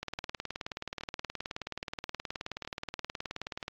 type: two click trains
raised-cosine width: 0.2 ms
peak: -23 / -18 dBFS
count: 4 / 70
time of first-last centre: 0.19-2.649 / 0.03-3.681 s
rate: 1.22 / 18.9 Hz
effects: low-pass 5000 Hz 12 dB/octave + AAC 32 kbps